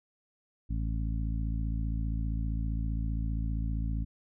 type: harmonic tone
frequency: 55.2 Hz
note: A1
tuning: 6 cents sharp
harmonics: 1 / 2 / 3 / 4 / 5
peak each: -30 / -36 / -40 / -42 / -44 dBFS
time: 0.69-4.05 s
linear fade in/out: 20 ms
effects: none